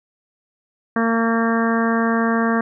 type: harmonic tone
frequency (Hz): 228.5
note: A#3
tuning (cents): -34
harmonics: 1 / 2 / 3 / 4 / 5 / 6 / 7 / 8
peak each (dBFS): -18 / -24 / -26 / -30 / -25 / -31 / -26 / -30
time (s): 0.96-2.61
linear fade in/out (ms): 2
effects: none